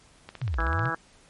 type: click train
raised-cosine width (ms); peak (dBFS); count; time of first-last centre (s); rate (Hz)
0.3; -23; 10; 0.29-0.856; 15.9
type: exponential two-way sweep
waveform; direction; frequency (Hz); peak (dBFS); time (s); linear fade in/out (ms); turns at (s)
sine; down then up; 146.83 to 51.6 to 146.83; -25; 0.41-0.9; 20; 0.6
type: harmonic tone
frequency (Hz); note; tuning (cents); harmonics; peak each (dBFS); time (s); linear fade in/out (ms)
164.5; E3; -3; 1 / 2 / 3 / 4 / 5 / 6 / 7 / 8 / 9 / 10; -42 / -38 / -39 / -40 / -37 / -37 / -36 / -32 / -36 / -32; 0.58-0.95; 5
effects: pink hiss -57 dBFS RMS until 1.29 s + MP3 48 kbps